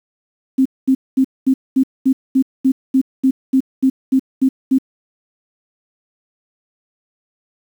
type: tone bursts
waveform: sine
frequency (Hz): 264.2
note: C4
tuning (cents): +17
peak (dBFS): -9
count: 15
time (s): 0.58-4.785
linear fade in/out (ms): 10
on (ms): 75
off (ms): 220
effects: 7-bit

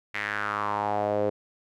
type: tone with band-pass filter sweep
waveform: sawtooth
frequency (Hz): 103.83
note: G#2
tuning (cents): 0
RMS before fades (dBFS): -28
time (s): 0.14-1.3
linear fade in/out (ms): 10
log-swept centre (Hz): 2100 to 480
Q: 4.1
effects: none

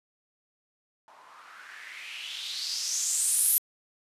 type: noise with low-pass filter sweep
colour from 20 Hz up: violet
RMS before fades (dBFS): -31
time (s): 1.08-3.58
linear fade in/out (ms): 0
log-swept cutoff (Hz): 850 to 12000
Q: 4.2
effects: resampled to 32000 Hz

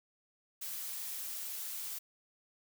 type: noise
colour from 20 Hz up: blue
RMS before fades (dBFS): -41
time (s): 0.61-1.99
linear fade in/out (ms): 10
effects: none

